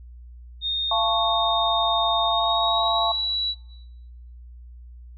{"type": "tone with pitch glide", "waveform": "sine", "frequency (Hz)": [3681, 3922], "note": ["A#7", "B7"], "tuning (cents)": [-23, -13], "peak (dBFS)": -23, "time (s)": [0.61, 3.55], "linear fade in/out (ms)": 50, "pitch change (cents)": 110, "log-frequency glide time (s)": [2.27, 3.19]}
{"type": "chord", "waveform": "sine", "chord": "F augmented", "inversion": "none", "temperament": "equal with one note detuned", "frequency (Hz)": [686.1, 880, 1108.7], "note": ["F5", "A5", "C#6"], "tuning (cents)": [-31, 0, 0], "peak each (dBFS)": -25, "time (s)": [0.91, 3.12], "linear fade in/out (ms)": 5}
{"effects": ["noise-tail reverb RT60 0.9 s tail -17 dB re dry", "added 60 Hz sine -40 dBFS peak until 5.17 s"]}